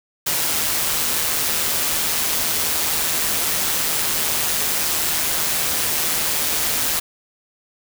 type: noise with amplitude modulation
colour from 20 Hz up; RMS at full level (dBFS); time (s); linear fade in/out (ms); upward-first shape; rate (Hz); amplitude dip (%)
white; -19; 0.26-7; 10; sine; 157; 40
effects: none